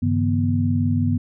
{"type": "tone cluster", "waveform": "sine", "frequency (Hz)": [98.4, 139, 157.9, 244.1], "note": ["G2", "C#3", "D#3", "B3"], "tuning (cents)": [7, 5, 26, -20], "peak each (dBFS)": [-20, -27, -27, -21], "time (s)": [0.02, 1.18], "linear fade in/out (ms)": 10, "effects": []}